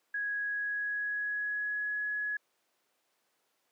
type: tone with pitch glide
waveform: sine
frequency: 1661.2 to 1686.3 Hz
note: G#6 to G#6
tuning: 0 to +26 cents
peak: -31 dBFS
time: 0.14-2.37 s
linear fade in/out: 5 ms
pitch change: +26 cents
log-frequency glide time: 0.39-2.06 s
effects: pink hiss -75 dBFS RMS until 3.71 s + high-pass 400 Hz 12 dB/octave